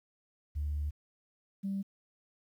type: tone pair in turn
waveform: sine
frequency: 73.8 / 196 Hz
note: D2 / G3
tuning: +9 / 0 cents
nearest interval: octave + perfect fourth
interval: 1691 cents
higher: second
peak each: -30 / -31 dBFS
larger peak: first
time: 0.55-0.91 / 1.63-1.83 s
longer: first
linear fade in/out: 20 ms
effects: tanh soft clip ceiling -27 dBFS + 11-bit